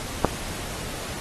click, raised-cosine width 1 ms, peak -3 dBFS, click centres 0.247 s, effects pink hiss -34 dBFS RMS until 1.2 s + AAC 32 kbps

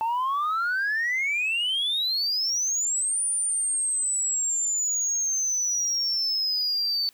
sine exponential two-way sweep, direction up then down, 880 to 9440 to 4504 Hz, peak -21 dBFS, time 0.01-7.09 s, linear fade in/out 0 ms, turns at 3.23 s, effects tanh soft clip ceiling -21 dBFS + white hiss -59 dBFS RMS until 7.13 s

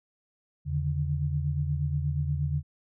sine tone cluster, 82.6 / 142.8 / 151.2 Hz, E2 / D3 / D#3, +4 / -48 / -49 cents, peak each -30 / -28 / -34 dBFS, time 0.65-2.63 s, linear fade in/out 50 ms, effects none

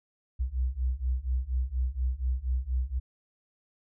sine beating tone pair, 61.2 / 65.4 Hz, B1 / C2, -15 / 0 cents, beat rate 4.2 Hz, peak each -30 / -29 dBFS, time 0.39-3 s, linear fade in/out 20 ms, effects none

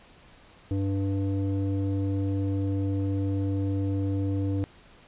square tone with low-pass filter, 98 Hz, G2, in tune, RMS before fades -27 dBFS, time 0.71-4.64 s, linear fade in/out 0 ms, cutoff 380 Hz, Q 3.5, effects pink hiss -54 dBFS RMS until 5.07 s + resampled to 8000 Hz

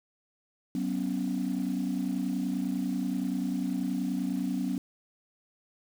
sine chord, F# suspended fourth, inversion none, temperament equal with one note detuned, 188.12 / 246.9 / 277.2 Hz, F#3 / B3 / C#4, +29 / 0 / 0 cents, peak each -31 dBFS, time 0.75-4.78 s, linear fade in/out 2 ms, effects tanh soft clip ceiling -22 dBFS + 8-bit

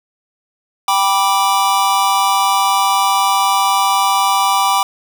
square chord, G major, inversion none, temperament just, 784 / 980 / 1176 Hz, G5 / B5 / D6, 0 / -14 / +2 cents, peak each -17 dBFS, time 0.88-4.83 s, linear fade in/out 2 ms, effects none

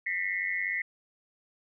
sine tone cluster, 1805 / 1978 / 2075 / 2167 Hz, A6 / B6 / C7 / C#7, +44 / +2 / -15 / -40 cents, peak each -37 / -31 / -36 / -35 dBFS, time 0.06-0.82 s, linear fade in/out 5 ms, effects none

